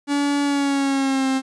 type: tone with pitch glide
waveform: 45% pulse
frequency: 285.7 to 265 Hz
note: D4 to C4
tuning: -48 to +22 cents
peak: -18 dBFS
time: 0.07-1.42 s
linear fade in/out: 50 ms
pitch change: -130 cents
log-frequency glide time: 0.43-1.28 s
effects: resampled to 22050 Hz + 10-bit